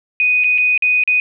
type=tone with dropouts; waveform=sine; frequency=2489 Hz; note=D#7; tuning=in tune; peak=-11 dBFS; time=0.2-1.2 s; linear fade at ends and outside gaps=1 ms; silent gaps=0.438-0.443 / 0.579-0.583 / 0.777-0.823 / 1.037-1.076 s; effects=none